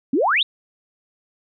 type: exponential sweep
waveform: sine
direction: up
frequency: 240.5 to 3951 Hz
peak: -15 dBFS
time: 0.13-0.43 s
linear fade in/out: 5 ms
effects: none